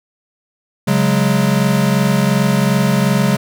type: chord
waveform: square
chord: C# suspended fourth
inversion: none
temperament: equal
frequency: 138.59 / 185 / 207.7 Hz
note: C#3 / F#3 / G#3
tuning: 0 / 0 / 0 cents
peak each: -17 dBFS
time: 0.87-3.37 s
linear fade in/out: 10 ms
effects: none